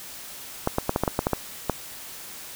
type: clicks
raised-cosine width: 1 ms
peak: -7 dBFS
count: 10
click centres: 0.674 / 0.784 / 0.894 / 0.961 / 1.036 / 1.078 / 1.191 / 1.269 / 1.333 / 1.697 s
effects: white hiss -40 dBFS RMS until 2.55 s